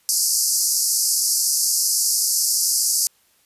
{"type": "band-pass noise", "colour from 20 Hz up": "pink", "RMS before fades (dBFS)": -20, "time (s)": [0.09, 3.07], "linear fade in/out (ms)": 0, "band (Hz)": [4700, 13000], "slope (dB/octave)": 96, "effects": ["white hiss -60 dBFS RMS until 3.45 s", "resampled to 32000 Hz"]}